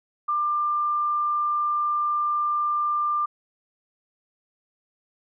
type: tone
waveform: sine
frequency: 1192 Hz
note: D6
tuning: 25 cents sharp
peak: -21 dBFS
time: 0.28-3.26 s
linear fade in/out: 10 ms
effects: none